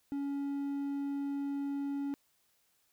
triangle tone, 280.8 Hz, C#4, 22 cents sharp, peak -31 dBFS, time 0.12-2.14 s, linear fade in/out 0 ms, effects white hiss -73 dBFS RMS until 2.92 s

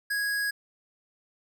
square tone, 1657 Hz, G#6, 4 cents flat, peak -27 dBFS, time 0.1-0.51 s, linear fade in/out 10 ms, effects none

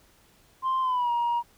sine tone with pitch glide, 1046.5 to 948.6 Hz, C6 to A#5, 0 to +30 cents, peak -21 dBFS, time 0.62-1.43 s, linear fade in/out 50 ms, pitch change -170 cents, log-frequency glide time 0.81-1.11 s, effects tanh soft clip ceiling -21 dBFS + pink hiss -60 dBFS RMS until 1.57 s

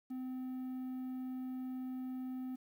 triangle tone with quantisation, 256.5 Hz, C4, 34 cents flat, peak -37 dBFS, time 0.1-2.56 s, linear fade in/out 10 ms, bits 11, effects none

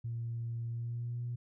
sine tone with pitch glide, 116.54 to 120.58 Hz, A#2 to B2, 0 to -41 cents, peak -34 dBFS, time 0.04-1.36 s, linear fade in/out 10 ms, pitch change +59 cents, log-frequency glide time 0.68-1.23 s, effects tanh soft clip ceiling -30 dBFS

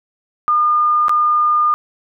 sine tone with dropouts, 1213 Hz, D#6, 44 cents flat, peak -11 dBFS, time 0.48-1.74 s, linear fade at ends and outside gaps 0 ms, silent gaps 1.083-1.094 s, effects none

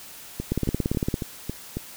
two click trains, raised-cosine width 3 ms, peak -10 / -15 dBFS, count 12 / 6, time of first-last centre 0.52-1.141 / 0.4-1.77 s, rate 17.7 / 3.65 Hz, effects white hiss -43 dBFS RMS until 1.96 s

